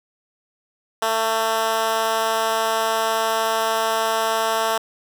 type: tone with high-pass filter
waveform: 10% pulse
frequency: 223.4 Hz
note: A3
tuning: 27 cents sharp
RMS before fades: -21 dBFS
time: 1.02-4.78 s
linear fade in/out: 5 ms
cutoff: 620 Hz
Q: 1.1
effects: none